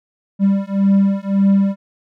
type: beating tone pair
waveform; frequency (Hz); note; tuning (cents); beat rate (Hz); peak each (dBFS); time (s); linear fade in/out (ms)
triangle; 196 / 197.8; G3 / G3; 0 / +16; 1.8; -13; 0.39-1.76; 50
effects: none